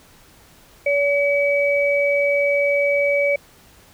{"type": "tone pair together", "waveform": "sine", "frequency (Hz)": [570, 2280], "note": ["C#5", "C#7"], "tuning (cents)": [48, 48], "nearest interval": "2 octaves", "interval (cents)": 2400, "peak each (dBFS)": [-17, -20], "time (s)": [0.86, 3.36], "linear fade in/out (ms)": 5, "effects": ["pink hiss -50 dBFS RMS until 3.93 s"]}